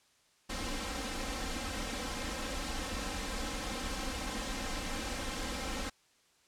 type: noise with comb filter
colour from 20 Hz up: pink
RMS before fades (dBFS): -37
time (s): 0.49-5.9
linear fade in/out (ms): 10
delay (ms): 3.8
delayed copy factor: +0.9
effects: white hiss -68 dBFS RMS until 6.47 s + low-pass 8000 Hz 12 dB/octave